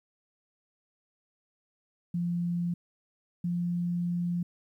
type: tone pair in turn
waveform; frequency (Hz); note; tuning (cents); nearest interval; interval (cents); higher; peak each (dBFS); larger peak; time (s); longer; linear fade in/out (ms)
sine; 173.3 / 174.3; F3 / F3; -13 / -3; unison; 10; second; -27; neither; 2.14-2.74 / 3.44-4.43; second; 5
effects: 11-bit